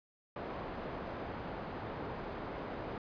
white low-pass noise, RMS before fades -42 dBFS, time 0.36-2.98 s, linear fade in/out 2 ms, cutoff 830 Hz, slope 12 dB/octave, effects resampled to 11025 Hz

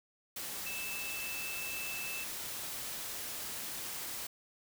sine tone in noise, 2637 Hz, E7, in tune, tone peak -40 dBFS, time 0.66-2.24 s, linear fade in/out 5 ms, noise white, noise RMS -41 dBFS, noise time 0.36-4.27 s, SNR -2 dB, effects none

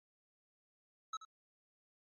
square tone with echo, 1298 Hz, E6, 27 cents flat, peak -39 dBFS, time 1.13-1.17 s, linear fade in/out 5 ms, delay 81 ms, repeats 1, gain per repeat -13 dB, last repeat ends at 1.251 s, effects MP3 32 kbps

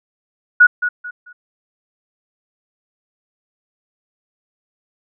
sine tone with echo, 1460 Hz, F#6, 24 cents flat, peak -4 dBFS, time 0.6-0.67 s, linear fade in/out 10 ms, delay 220 ms, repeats 3, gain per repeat -11 dB, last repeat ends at 1.33 s, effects none

